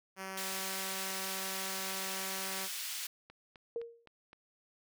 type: tone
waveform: 5% pulse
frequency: 191 Hz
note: G3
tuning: 45 cents flat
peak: -29 dBFS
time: 0.16-2.69 s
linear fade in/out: 50 ms
type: high-pass noise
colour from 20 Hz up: pink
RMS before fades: -40 dBFS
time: 0.37-3.07 s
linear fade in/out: 5 ms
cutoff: 2600 Hz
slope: 12 dB/octave
type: click train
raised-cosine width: 0.3 ms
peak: -37 dBFS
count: 5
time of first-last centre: 3.3-4.331 s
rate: 3.88 Hz
type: tone with exponential decay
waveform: sine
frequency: 466.2 Hz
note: A#4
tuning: in tune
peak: -32 dBFS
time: 3.76-4.06 s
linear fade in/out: 1 ms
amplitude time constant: 65 ms
effects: none